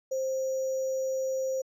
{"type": "tone with sample-and-hold", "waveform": "sine", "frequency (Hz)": 526, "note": "C5", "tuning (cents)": 9, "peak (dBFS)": -27, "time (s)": [0.11, 1.62], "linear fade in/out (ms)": 10, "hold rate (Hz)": 6300, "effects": ["low-pass 10000 Hz 12 dB/octave"]}